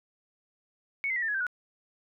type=tone with pitch steps; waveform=sine; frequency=2217 / 2069 / 1930 / 1800.8 / 1680.2 / 1567.7 / 1462.7 Hz; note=C#7 / C7 / B6 / A6 / G#6 / G6 / F#6; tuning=0 / -20 / -40 / +40 / +20 / 0 / -20 cents; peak=-27 dBFS; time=1.04-1.467 s; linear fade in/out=0 ms; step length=61 ms; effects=none